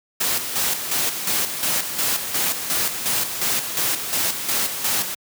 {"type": "noise with tremolo", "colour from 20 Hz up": "white", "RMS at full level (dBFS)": -21, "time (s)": [0.2, 5.15], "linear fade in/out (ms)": 10, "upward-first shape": "square", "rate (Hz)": 2.8, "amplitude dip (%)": 55, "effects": ["high-pass 100 Hz 12 dB/octave"]}